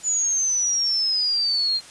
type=exponential sweep; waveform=sine; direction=down; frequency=7000 to 4167 Hz; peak=-19 dBFS; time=0.03-1.81 s; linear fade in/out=50 ms; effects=white hiss -44 dBFS RMS until 1.9 s + resampled to 22050 Hz